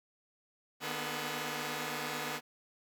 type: tone cluster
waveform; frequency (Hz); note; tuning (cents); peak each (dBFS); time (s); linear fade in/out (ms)
5% pulse; 151.7 / 240.5 / 249.3 / 427.3; D#3 / B3 / B3 / G#4; -44 / -46 / +16 / +49; -30; 0.8-2.41; 50
effects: none